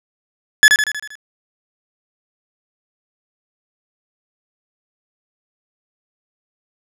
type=tone with echo; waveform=40% pulse; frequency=1712 Hz; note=A6; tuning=48 cents flat; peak=-3 dBFS; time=0.63-0.68 s; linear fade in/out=0 ms; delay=79 ms; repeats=6; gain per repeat=-5 dB; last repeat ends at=1.154 s; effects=low-pass 11000 Hz 12 dB/octave